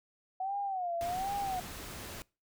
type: tone with vibrato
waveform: sine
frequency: 740 Hz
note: F#5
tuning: in tune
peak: -32 dBFS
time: 0.4-1.6 s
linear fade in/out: 5 ms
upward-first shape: sine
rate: 1.3 Hz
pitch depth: 150 cents each way
type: noise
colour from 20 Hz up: pink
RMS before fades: -44 dBFS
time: 1.01-2.22 s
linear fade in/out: 0 ms
effects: noise-tail reverb RT60 0.3 s tail -24 dB re dry